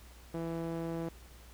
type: tone with band-pass filter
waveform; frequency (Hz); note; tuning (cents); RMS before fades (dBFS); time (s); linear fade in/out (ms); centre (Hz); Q
sawtooth; 165.8; E3; +10; -37; 0.34-1.09; 5; 410; 0.99
effects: added 60 Hz sine -53 dBFS peak until 1.53 s + pink hiss -58 dBFS RMS until 1.53 s